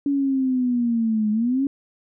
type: linear two-way sweep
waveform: sine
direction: down then up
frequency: 284.5 to 210 to 282.3 Hz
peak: -18 dBFS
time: 0.06-1.67 s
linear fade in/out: 2 ms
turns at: 1.31 s
effects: none